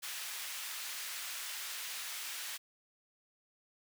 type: high-pass noise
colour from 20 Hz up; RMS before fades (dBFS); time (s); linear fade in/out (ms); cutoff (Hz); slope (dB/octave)
pink; -42; 0.02-2.58; 20; 1800; 12
effects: none